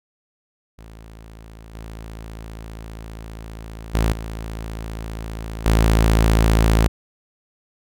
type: tone with level steps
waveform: sawtooth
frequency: 55 Hz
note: A1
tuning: in tune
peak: -35 / -29 / -12 / -24 / -9 dBFS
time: 0.78-6.88 s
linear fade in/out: 10 ms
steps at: 1.74 / 3.94 / 4.12 / 5.66 s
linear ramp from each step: 2 ms
effects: none